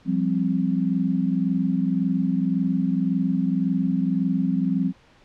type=chord; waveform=sine; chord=F suspended second; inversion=none; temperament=just; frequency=174.61 / 196.44 / 261.9 Hz; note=F3 / G3 / C4; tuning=0 / +4 / +2 cents; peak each=-24 dBFS; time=0.05-4.93 s; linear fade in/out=50 ms; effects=pink hiss -55 dBFS RMS until 5.24 s + low-pass 4000 Hz 12 dB/octave